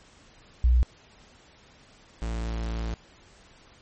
sine / 45% pulse tone pair in turn, 61 / 56.47 Hz, B1 / A1, -21 / +46 cents, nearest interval minor second, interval 133 cents, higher first, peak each -16 / -28 dBFS, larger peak first, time 0.64-0.83 / 2.22-2.94 s, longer second, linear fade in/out 0 ms, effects pink hiss -55 dBFS RMS until 3.81 s + MP3 32 kbps

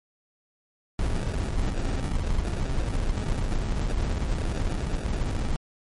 brown noise with sample-and-hold, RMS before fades -26 dBFS, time 0.99-5.56 s, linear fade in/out 0 ms, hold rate 1050 Hz, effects MP3 48 kbps

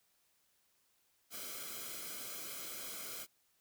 white noise with comb filter, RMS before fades -45 dBFS, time 1.3-3.27 s, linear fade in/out 50 ms, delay 1.1 ms, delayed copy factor -0.7, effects white hiss -75 dBFS RMS until 3.6 s

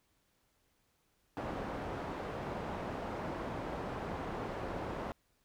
white low-pass noise, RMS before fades -40 dBFS, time 1.37-5.12 s, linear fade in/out 0 ms, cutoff 790 Hz, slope 12 dB/octave, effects pink hiss -75 dBFS RMS until 5.44 s

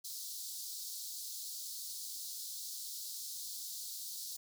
pink high-pass noise, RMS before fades -44 dBFS, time 0.04-4.37 s, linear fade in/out 10 ms, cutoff 4000 Hz, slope 48 dB/octave, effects none

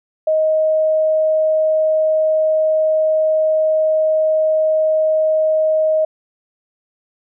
sine tone, 627 Hz, D#5, 13 cents sharp, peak -12 dBFS, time 0.27-6.05 s, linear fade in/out 5 ms, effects none

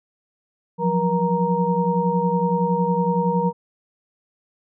sine tone cluster, 172.8 / 183.6 / 476.9 / 933 Hz, F3 / F#3 / A#4 / A#5, -18 / -13 / +39 / +1 cents, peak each -23 dBFS, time 0.78-3.53 s, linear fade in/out 50 ms, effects none

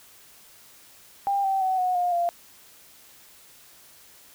sine tone with pitch steps, 797 / 774.8 / 753.1 / 732.1 / 711.7 / 691.8 Hz, G5 / G5 / F#5 / F#5 / F5 / F5, +28 / -20 / +30 / -19 / +33 / -17 cents, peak -21 dBFS, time 1.27-2.29 s, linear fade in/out 0 ms, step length 170 ms, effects white hiss -52 dBFS RMS until 4.34 s

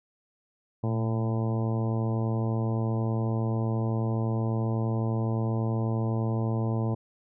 harmonic tone with a mistuned harmonic, 111.9 Hz, A2, 30 cents sharp, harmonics 1 / 2 / 3 / 4 / 5 / 6 / 7 / 8 / 9, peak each -26 / -32 / -36 / -38 / -40 / -42 / -43 / -44 / -45 dBFS, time 0.83-6.95 s, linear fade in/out 10 ms, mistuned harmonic 1, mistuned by +54 cents, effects none

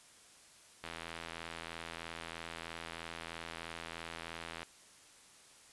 click train, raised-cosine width 0.3 ms, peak -26 dBFS, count 316, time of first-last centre 0.84-4.631 s, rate 83.1 Hz, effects white hiss -60 dBFS RMS until 5.72 s + resampled to 24000 Hz

